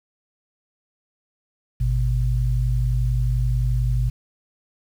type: tone pair together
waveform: sine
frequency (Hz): 52.08 / 123.47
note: G#1 / B2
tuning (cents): +6 / 0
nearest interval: octave + minor third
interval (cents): 1494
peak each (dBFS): -20 / -21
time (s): 1.8-4.1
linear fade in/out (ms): 10
effects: 8-bit